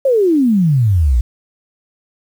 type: exponential sweep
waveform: sine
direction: down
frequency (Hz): 560 to 55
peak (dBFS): -9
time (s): 0.05-1.21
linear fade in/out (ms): 5
effects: 7-bit